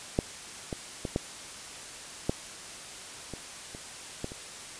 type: clicks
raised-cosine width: 2 ms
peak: -10 / -19 / -18 / -13 / -12 / -24 / -28 / -19 / -28 dBFS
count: 9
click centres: 0.189 / 0.728 / 1.052 / 1.161 / 2.295 / 3.337 / 3.749 / 4.244 / 4.319 s
effects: white hiss -43 dBFS RMS until 4.79 s + resampled to 22050 Hz